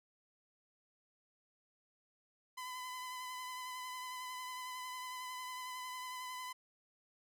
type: tone with vibrato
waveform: sawtooth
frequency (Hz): 1010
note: B5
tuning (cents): +39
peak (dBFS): -39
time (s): 2.57-6.53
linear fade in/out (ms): 10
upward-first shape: triangle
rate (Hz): 11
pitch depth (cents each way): 25
effects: none